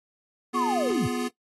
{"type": "chord", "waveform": "square", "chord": "F diminished", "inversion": "second", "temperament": "equal with one note detuned", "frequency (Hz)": [246.9, 349.2, 418.4], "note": ["Cb4", "F4", "Ab4"], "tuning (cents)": [0, 0, 13], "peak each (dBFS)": [-29, -34, -34], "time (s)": [0.53, 1.29], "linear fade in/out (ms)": 20}
{"type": "linear sweep", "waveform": "sine", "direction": "down", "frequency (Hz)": [1160, 76.4], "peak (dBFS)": -24, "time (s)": [0.54, 1.08], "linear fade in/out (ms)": 20}
{"effects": ["noise-tail reverb RT60 0.1 s tail -17 dB re dry", "AAC 32 kbps"]}